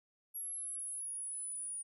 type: linear sweep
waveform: sine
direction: down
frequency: 11310 to 9560 Hz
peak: -39 dBFS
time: 0.34-1.83 s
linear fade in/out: 20 ms
effects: none